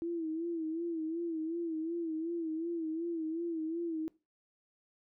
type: tone with vibrato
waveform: sine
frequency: 328.5 Hz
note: E4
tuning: 6 cents flat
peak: -33 dBFS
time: 0.02-4.08 s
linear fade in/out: 0 ms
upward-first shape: sine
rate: 2.7 Hz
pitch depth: 76 cents each way
effects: noise-tail reverb RT60 0.3 s tail -21 dB re dry